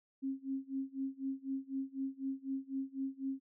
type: tone with tremolo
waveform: sine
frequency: 269.1 Hz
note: C4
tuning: 49 cents sharp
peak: -33 dBFS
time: 0.22-3.4 s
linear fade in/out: 20 ms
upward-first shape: sine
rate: 4 Hz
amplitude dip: 95%
effects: none